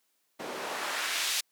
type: noise with band-pass filter sweep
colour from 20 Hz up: white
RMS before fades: -33 dBFS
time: 0.39-1.41 s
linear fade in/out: 10 ms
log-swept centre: 310 to 4300 Hz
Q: 0.8
effects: white hiss -74 dBFS RMS until 1.51 s + high-pass 200 Hz 12 dB/octave